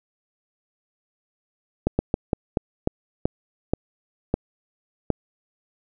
slowing click train, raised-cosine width 2 ms, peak -6 dBFS, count 10, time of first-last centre 1.87-5.103 s, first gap 120 ms, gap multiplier 1.26, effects none

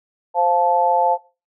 sine chord, F major, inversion second, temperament just, 523.8 / 698.5 / 873.1 Hz, C5 / F5 / A5, +2 / 0 / -14 cents, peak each -21 / -19 / -16 dBFS, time 0.34-1.18 s, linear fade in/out 50 ms, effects noise-tail reverb RT60 0.3 s tail -18 dB re dry

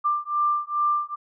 sine beating tone pair, 1185 / 1187.4 Hz, D6 / D6, +15 / +19 cents, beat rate 2.4 Hz, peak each -24 dBFS, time 0.04-1.16 s, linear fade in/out 20 ms, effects none

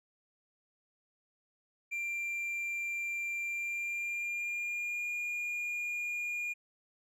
triangle tone with pitch glide, 2371 to 2425 Hz, D7 to D#7, +16 to -45 cents, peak -32 dBFS, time 1.91-6.54 s, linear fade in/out 20 ms, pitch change +39 cents, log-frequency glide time 3.43-5.09 s, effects none

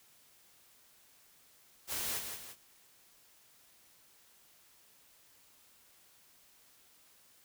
white noise with echo, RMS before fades -37 dBFS, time 1.87-2.22 s, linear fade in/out 50 ms, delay 170 ms, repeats 2, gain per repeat -6 dB, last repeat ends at 2.56 s, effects white hiss -64 dBFS RMS until 7.44 s

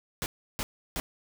pink noise bursts, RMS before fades -32 dBFS, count 3, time 0.22-1 s, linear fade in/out 0 ms, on 40 ms, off 330 ms, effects none

